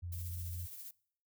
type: tone with vibrato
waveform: sine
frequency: 87.31 Hz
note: F2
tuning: in tune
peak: -39 dBFS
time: 0.02-0.67 s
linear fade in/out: 20 ms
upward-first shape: sine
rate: 9.1 Hz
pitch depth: 11 cents each way
type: noise with tremolo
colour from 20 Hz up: violet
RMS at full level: -47 dBFS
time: 0.12-0.91 s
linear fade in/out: 5 ms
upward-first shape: sine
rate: 15 Hz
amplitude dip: 35%
effects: noise-tail reverb RT60 0.6 s tail -23 dB re dry